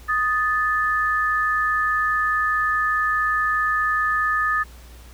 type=tone pair together; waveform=sine; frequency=1244.5 / 1747.6 Hz; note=D#6 / A6; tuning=0 / -12 cents; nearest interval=tritone; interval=588 cents; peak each=-21 dBFS; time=0.08-4.64 s; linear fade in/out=20 ms; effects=added 60 Hz sine -41 dBFS peak until 5.13 s + pink hiss -49 dBFS RMS until 5.13 s